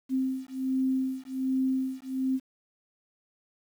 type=beating tone pair; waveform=sine; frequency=261.6 / 262.9 Hz; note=C4 / C4; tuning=0 / +8 cents; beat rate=1.3 Hz; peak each=-29 dBFS; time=0.09-2.4 s; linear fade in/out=50 ms; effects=9-bit